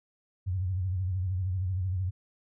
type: tone with vibrato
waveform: sine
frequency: 92.5 Hz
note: F#2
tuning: in tune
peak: -27 dBFS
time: 0.46-2.11 s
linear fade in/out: 20 ms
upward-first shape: sine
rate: 13 Hz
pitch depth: 92 cents each way
effects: none